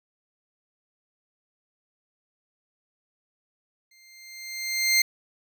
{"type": "tone with exponential growth", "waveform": "20% pulse", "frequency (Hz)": 2100, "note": "C7", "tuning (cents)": 6, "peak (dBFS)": -11, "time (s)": [3.91, 5.02], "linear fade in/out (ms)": 5, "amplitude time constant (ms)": 240, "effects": []}